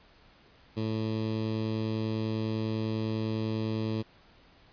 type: tone with notch filter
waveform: 15% pulse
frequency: 110 Hz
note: A2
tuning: in tune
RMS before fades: -31 dBFS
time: 0.76-4.03 s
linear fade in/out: 20 ms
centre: 1500 Hz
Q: 0.62
effects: pink hiss -59 dBFS RMS until 4.72 s + resampled to 11025 Hz